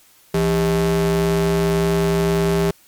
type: ring-modulated tone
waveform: square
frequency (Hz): 116.54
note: A#2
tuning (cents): 0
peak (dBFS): -13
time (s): 0.34-2.71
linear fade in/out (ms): 5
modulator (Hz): 284
effects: white hiss -52 dBFS RMS until 2.87 s + MP3 96 kbps